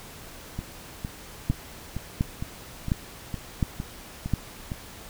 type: two click trains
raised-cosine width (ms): 5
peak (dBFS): -18 / -10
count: 10 / 5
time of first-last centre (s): 0.59-4.718 / 1.5-4.337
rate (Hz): 2.18 / 1.41
effects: pink hiss -44 dBFS RMS until 5.09 s